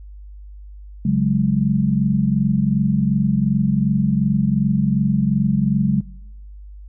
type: chord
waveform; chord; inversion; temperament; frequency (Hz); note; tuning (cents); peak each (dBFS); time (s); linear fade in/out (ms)
sine; C# suspended fourth; none; equal; 138.59 / 185 / 207.7; C#3 / F#3 / G#3; 0 / 0 / 0; -20 / -19 / -18; 1.05-6.01; 5
effects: noise-tail reverb RT60 0.9 s tail -22 dB re dry + added 50 Hz sine -35 dBFS peak until 6.88 s